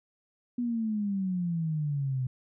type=exponential sweep; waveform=sine; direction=down; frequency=246.1 to 126.1 Hz; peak=-27 dBFS; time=0.58-2.27 s; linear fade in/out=5 ms; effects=none